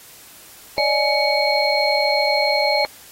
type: tone cluster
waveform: sine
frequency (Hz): 570 / 610 / 840 / 2232 / 4231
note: C#5 / D#5 / G#5 / C#7 / C8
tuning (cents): +48 / -34 / +19 / +11 / +19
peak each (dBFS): -22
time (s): 0.78-2.85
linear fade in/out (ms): 0
effects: white hiss -44 dBFS RMS until 3.11 s + AAC 48 kbps